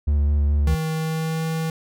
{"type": "tone with vibrato", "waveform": "triangle", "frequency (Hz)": 72.7, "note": "D2", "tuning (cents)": -17, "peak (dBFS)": -14, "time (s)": [0.07, 0.75], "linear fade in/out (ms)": 10, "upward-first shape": "square", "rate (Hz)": 4.7, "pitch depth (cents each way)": 14}
{"type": "tone with pitch glide", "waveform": "square", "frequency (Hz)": [158.8, 161.11], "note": ["D#3", "E3"], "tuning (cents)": [36, -39], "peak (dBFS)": -23, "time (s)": [0.67, 1.7], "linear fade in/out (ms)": 2, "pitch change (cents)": 25, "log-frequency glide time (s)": [0.93, 1.45]}
{"effects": []}